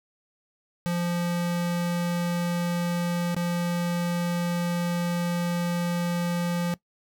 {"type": "tone with dropouts", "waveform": "square", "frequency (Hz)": 173.7, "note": "F3", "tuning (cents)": -9, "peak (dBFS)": -25, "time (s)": [0.86, 6.74], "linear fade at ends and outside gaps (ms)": 0, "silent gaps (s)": [3.346, 3.365], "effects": ["noise-tail reverb RT60 0.1 s tail -19 dB re dry"]}